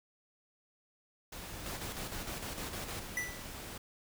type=noise; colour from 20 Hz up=pink; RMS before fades=-45 dBFS; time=1.32-3.78 s; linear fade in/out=5 ms
type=noise bursts; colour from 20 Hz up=pink; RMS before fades=-42 dBFS; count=9; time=1.66-2.994 s; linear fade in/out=0 ms; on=110 ms; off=43 ms
type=tone with exponential decay; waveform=square; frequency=1975.5 Hz; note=B6; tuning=in tune; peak=-31 dBFS; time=3.17-3.5 s; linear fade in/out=2 ms; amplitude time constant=71 ms
effects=none